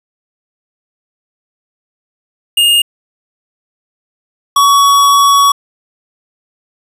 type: tone pair in turn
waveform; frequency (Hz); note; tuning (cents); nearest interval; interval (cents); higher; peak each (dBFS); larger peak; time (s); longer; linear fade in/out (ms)
square; 2836 / 1125.5; F7 / C#6; +26 / +26; octave + major third; 1600; first; -7 / -6; second; 2.57-2.82 / 4.56-5.52; second; 5
effects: resampled to 32000 Hz + 7-bit